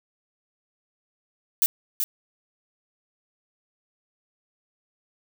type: noise with echo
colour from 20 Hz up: violet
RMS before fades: -19 dBFS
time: 1.62-1.66 s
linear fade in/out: 0 ms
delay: 380 ms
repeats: 1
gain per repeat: -6 dB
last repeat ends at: 2.04 s
effects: none